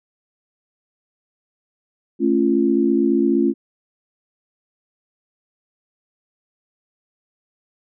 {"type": "chord", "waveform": "sine", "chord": "A augmented", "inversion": "none", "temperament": "just", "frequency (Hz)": [220, 275, 343.8], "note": ["A3", "C#4", "E#4"], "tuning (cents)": [0, -14, -27], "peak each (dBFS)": [-20, -18, -18], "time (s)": [2.19, 3.54], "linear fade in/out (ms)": 50, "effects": []}